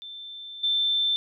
sine tone with level steps, 3550 Hz, A7, 15 cents sharp, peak -37 / -21 dBFS, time 0.02-1.16 s, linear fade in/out 0 ms, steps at 0.63 s, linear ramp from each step 10 ms, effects none

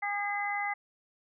harmonic tone, 407.4 Hz, G#4, 33 cents flat, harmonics 2 / 3 / 4 / 5, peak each -33 / -40 / -43 / -33 dBFS, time 0.02-0.74 s, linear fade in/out 10 ms, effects none

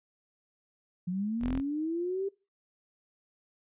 sine linear sweep, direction up, 173.8 to 398.9 Hz, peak -29 dBFS, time 1.07-2.29 s, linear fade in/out 10 ms
sawtooth tone, 42.72 Hz, F1, 37 cents flat, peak -29 dBFS, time 1.4-1.62 s, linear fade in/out 50 ms
effects noise-tail reverb RT60 0.3 s tail -23 dB re dry + resampled to 8000 Hz

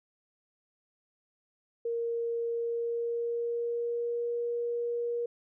sine tone with pitch glide, 466.2 to 474.3 Hz, A#4 to A#4, 0 to +30 cents, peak -29 dBFS, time 1.85-5.26 s, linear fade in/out 5 ms, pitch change +30 cents, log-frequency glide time 2.49-4.33 s, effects none

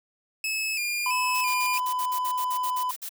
sawtooth tone with vibrato, 2500 Hz, D#7, 8 cents sharp, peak -23 dBFS, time 0.44-1.78 s, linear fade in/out 2 ms, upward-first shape square, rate 1.5 Hz, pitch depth 63 cents each way
triangle tone, 1003 Hz, B5, 26 cents sharp, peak -23 dBFS, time 1.06-2.91 s, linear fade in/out 2 ms
blue noise bursts, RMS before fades -35 dBFS, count 14, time 1.34-3.093 s, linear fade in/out 10 ms, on 76 ms, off 53 ms
effects none

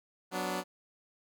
10% pulse chord, B minor, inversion second, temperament equal with one note detuned, 185 / 246.9 / 291.6 Hz, F#3 / B3 / D4, 0 / 0 / -12 cents, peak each -27 / -32 / -29 dBFS, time 0.31-0.64 s, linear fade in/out 50 ms, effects none

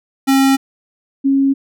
square / sine tone pair in turn, 270.2 / 273.3 Hz, C#4 / C#4, -44 / -24 cents, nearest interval unison, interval 20 cents, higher second, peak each -10 dBFS, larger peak neither, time 0.27-0.57 / 1.24-1.54 s, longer neither, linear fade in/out 20 ms, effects none

